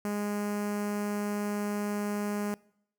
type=tone with notch filter; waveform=sawtooth; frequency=206.3 Hz; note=G#3; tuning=11 cents flat; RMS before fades=-32 dBFS; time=0.05-2.54 s; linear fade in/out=0 ms; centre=3600 Hz; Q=0.9; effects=noise-tail reverb RT60 0.7 s tail -23 dB re dry